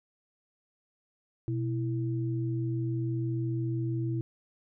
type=tone pair together; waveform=sine; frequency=123.47 / 329.6 Hz; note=B2 / E4; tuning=0 / 0 cents; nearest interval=octave + perfect fourth; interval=1700 cents; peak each=-29 / -34 dBFS; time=1.48-4.21 s; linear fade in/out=0 ms; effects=none